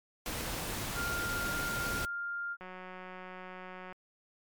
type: noise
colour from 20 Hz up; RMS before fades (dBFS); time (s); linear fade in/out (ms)
pink; -37; 0.26-2.05; 0
type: tone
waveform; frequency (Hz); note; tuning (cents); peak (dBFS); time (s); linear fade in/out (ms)
sine; 1400; F6; +4; -34; 0.94-2.57; 50
type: click train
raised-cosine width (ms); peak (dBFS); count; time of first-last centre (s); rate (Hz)
0.5; -31; 243; 2.61-3.925; 184
effects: MP3 96 kbps